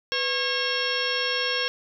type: harmonic tone with a mistuned harmonic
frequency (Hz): 544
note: C#5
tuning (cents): -33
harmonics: 1 / 2 / 3 / 4 / 5 / 6 / 7 / 8 / 10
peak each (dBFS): -31 / -35 / -30 / -36 / -31 / -30 / -36 / -36 / -31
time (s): 0.12-1.68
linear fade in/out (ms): 0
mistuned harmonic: 1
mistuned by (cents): -150
effects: none